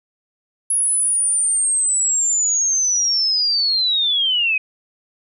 sine linear sweep, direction down, 10540 to 2489 Hz, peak -15 dBFS, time 0.7-4.58 s, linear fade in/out 5 ms, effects none

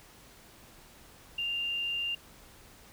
sine tone with frequency modulation, 2794 Hz, F7, in tune, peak -30 dBFS, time 1.38-2.15 s, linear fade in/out 5 ms, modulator 49.7 Hz, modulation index 0.46, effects pink hiss -55 dBFS RMS until 2.92 s

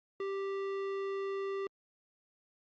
sine tone with tanh clipping, 392 Hz, G4, in tune, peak -36 dBFS, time 0.2-1.67 s, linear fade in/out 2 ms, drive 15 dB, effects Opus 48 kbps

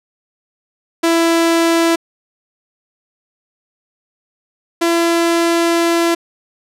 sawtooth tone pair in turn, 333.1 / 337.4 Hz, E4 / E4, +18 / +40 cents, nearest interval unison, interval 22 cents, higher second, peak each -7 / -8 dBFS, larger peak first, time 1.03-1.96 / 4.81-6.15 s, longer second, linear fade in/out 10 ms, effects low-pass 12000 Hz 12 dB/octave

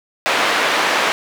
white band-pass noise, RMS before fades -17 dBFS, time 0.26-1.12 s, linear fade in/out 0 ms, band 380 to 2300 Hz, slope 12 dB/octave, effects none

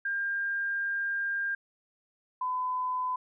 sine tone pair in turn, 1602 / 1009.2 Hz, G6 / B5, +37 / +37 cents, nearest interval minor sixth, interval 800 cents, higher first, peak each -28 dBFS, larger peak neither, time 0.05-1.55 / 2.41-3.16 s, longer first, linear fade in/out 5 ms, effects none

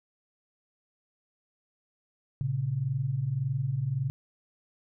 sine tone pair together, 115.03 / 136.8 Hz, A#2 / C#3, -23 / -23 cents, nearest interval minor third, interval 300 cents, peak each -32 / -28 dBFS, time 2.41-4.1 s, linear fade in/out 0 ms, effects none

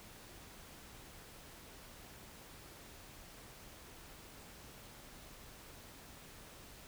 silence, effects pink hiss -55 dBFS RMS until 6.87 s

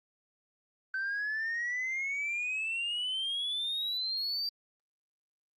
sine exponential sweep, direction up, 1533 to 4699 Hz, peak -29 dBFS, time 0.94-4.49 s, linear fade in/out 2 ms, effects tanh soft clip ceiling -29 dBFS + Opus 32 kbps

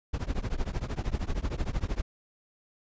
brown noise with tremolo, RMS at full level -26 dBFS, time 0.13-2.02 s, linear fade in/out 10 ms, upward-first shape triangle, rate 13 Hz, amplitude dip 100%, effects resampled to 16000 Hz

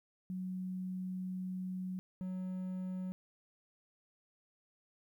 sine / triangle tone pair in turn, 185 / 185 Hz, F#3 / F#3, 0 / 0 cents, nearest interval unison, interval 0 cents, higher neither, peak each -37 / -35 dBFS, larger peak second, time 0.3-1.99 / 2.21-3.12 s, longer first, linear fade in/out 0 ms, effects 12-bit

